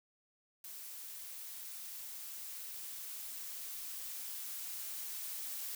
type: noise with level ramp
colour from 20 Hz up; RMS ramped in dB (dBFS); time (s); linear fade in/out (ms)
blue; -48 to -42; 0.64-5.75; 2
effects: none